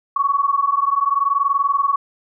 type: tone pair together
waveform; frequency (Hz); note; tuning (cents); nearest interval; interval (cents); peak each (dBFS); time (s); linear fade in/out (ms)
sine; 1108.7 / 1129.4; C#6 / C#6; 0 / +32; unison; 32; -18; 0.16-1.96; 5
effects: none